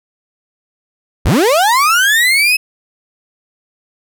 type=linear sweep; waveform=35% pulse; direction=up; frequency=33.59 to 2600 Hz; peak=-7 dBFS; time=1.25-2.57 s; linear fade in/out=10 ms; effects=none